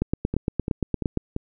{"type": "two click trains", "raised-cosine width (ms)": 3, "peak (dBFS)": [-9, -13], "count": [11, 4], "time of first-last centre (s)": [[0.02, 1.173], [0.34, 1.364]], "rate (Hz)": [8.67, 2.93], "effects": []}